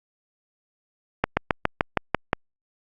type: slowing click train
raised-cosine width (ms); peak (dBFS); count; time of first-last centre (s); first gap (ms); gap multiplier
0.5; -3; 8; 1.24-2.331; 130; 1.06
effects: Opus 48 kbps